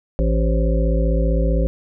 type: harmonic tone with a mistuned harmonic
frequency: 55 Hz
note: A1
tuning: in tune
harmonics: 1 / 3 / 5 / 7 / 9 / 10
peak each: -16 / -23 / -28 / -29 / -26 / -28 dBFS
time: 0.19-1.67 s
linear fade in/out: 0 ms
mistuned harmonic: 9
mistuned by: +67 cents
effects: none